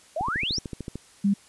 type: exponential sweep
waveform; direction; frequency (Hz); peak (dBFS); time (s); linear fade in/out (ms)
sine; up; 587.3 to 5940; -25; 0.16-0.59; 5
type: click train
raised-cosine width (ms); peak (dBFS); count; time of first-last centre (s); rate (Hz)
3; -20; 11; 0.21-0.956; 13.4
type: tone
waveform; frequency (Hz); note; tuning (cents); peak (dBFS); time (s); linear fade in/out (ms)
sine; 200; G3; +35; -18; 1.24-1.34; 10
effects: white hiss -54 dBFS RMS until 1.48 s + resampled to 24000 Hz